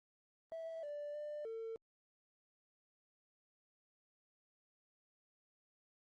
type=tone with pitch steps; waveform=triangle; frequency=654 / 586 / 595 / 450.7 Hz; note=E5 / D5 / D5 / A4; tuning=-14 / -4 / +22 / +42 cents; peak=-39 dBFS; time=0.52-1.76 s; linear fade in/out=0 ms; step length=310 ms; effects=tanh soft clip ceiling -38 dBFS + Opus 24 kbps